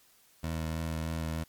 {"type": "tone with vibrato", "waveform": "20% pulse", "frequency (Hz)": 80.6, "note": "E2", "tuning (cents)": -38, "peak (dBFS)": -27, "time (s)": [0.43, 1.44], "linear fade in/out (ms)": 10, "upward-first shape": "sine", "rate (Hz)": 3.2, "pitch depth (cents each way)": 18, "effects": ["white hiss -63 dBFS RMS until 1.48 s", "MP3 96 kbps"]}